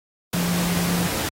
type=tone in noise; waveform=sine; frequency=174.61 Hz; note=F3; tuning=in tune; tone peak=-21 dBFS; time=0.34-1.07 s; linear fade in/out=2 ms; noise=pink; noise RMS=-26 dBFS; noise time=0.33-1.29 s; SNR=+2 dB; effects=high-pass 80 Hz 12 dB/octave + AAC 48 kbps